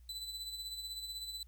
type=tone with tremolo; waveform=40% pulse; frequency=3997 Hz; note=B7; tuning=20 cents sharp; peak=-38 dBFS; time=0.09-1.43 s; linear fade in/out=2 ms; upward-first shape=sine; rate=16 Hz; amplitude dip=50%; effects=added 60 Hz sine -55 dBFS peak until 1.47 s + white hiss -75 dBFS RMS until 1.47 s